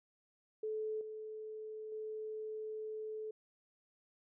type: tone with level steps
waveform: sine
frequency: 433.4 Hz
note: A4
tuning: 26 cents flat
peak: -36 / -43 / -40 dBFS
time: 0.63-3.31 s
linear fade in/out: 5 ms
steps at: 1.01 / 1.92 s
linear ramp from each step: 2 ms
effects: none